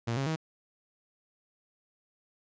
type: tone with pitch steps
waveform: sawtooth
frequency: 116.54 / 136.21 / 159.2 Hz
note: A#2 / C#3 / D#3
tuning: 0 / -30 / +40 cents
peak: -25 dBFS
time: 0.07-0.361 s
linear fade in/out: 10 ms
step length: 97 ms
effects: resampled to 16000 Hz